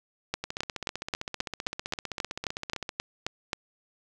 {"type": "two click trains", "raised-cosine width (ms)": 0.2, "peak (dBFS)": [-16, -11], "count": [39, 13], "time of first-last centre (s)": [[0.44, 2.892], [0.34, 3.531]], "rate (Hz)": [15.5, 3.76], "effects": []}